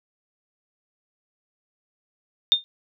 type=tone with exponential decay; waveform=sine; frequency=3635 Hz; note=A#7; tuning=44 cents flat; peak=-9 dBFS; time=2.52-2.64 s; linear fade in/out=0 ms; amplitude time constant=24 ms; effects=none

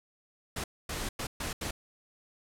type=noise bursts at uneven times; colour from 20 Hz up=pink; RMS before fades=-35 dBFS; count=5; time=0.56-0.64 / 0.89-1.09 / 1.19-1.27 / 1.4-1.53 / 1.61-1.71 s; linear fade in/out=5 ms; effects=low-pass 12000 Hz 12 dB/octave

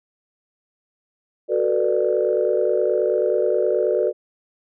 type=chord; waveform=sine; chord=B minor seventh; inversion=second; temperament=just; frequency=370.4 / 444.5 / 493.9 / 592.7 Hz; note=F#4 / A4 / B4 / D5; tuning=+2 / +18 / 0 / +16 cents; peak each=-22 dBFS; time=1.48-4.13 s; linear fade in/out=50 ms; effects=tanh soft clip ceiling -7 dBFS

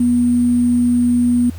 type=tone with sample-and-hold; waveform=sine; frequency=242.6 Hz; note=B3; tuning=31 cents flat; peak=-11 dBFS; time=0-1.5 s; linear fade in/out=5 ms; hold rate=8820 Hz; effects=added 84 Hz sine -28 dBFS peak until 1.58 s + pink hiss -44 dBFS RMS until 1.58 s

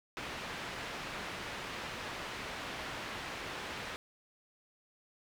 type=low-pass noise; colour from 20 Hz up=white; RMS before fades=-42 dBFS; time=0.17-3.96 s; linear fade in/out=0 ms; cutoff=2500 Hz; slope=12 dB/octave; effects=none

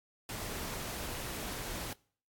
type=noise; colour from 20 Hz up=pink; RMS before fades=-40 dBFS; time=0.29-1.93 s; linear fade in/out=2 ms; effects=noise-tail reverb RT60 0.5 s tail -24 dB re dry + AAC 64 kbps

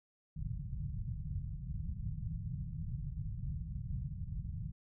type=low-pass noise; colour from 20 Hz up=white; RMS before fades=-40 dBFS; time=0.36-4.72 s; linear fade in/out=10 ms; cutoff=160 Hz; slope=48 dB/octave; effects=none

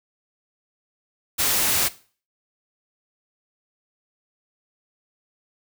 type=noise; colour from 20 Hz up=white; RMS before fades=-21 dBFS; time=1.38-1.89 s; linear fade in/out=20 ms; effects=noise-tail reverb RT60 0.4 s tail -17 dB re dry

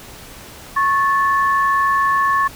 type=tone pair together; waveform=sine; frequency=1100 / 1746.1 Hz; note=C#6 / A6; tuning=-14 / -14 cents; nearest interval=minor sixth; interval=800 cents; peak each=-14 / -20 dBFS; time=0.76-2.48 s; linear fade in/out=10 ms; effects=pink hiss -38 dBFS RMS until 2.55 s

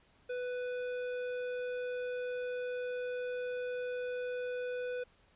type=tone with hard clipping; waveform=triangle; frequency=496.1 Hz; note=B4; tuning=8 cents sharp; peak=-37 dBFS; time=0.29-5.04 s; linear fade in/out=10 ms; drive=15 dB; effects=pink hiss -67 dBFS RMS until 5.35 s + resampled to 8000 Hz

